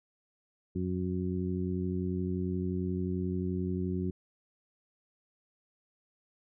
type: harmonic tone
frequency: 91.4 Hz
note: F#2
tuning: 21 cents flat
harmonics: 1 / 2 / 3 / 4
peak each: -35 / -33 / -38 / -37 dBFS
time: 0.75-4.11 s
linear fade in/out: 10 ms
effects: none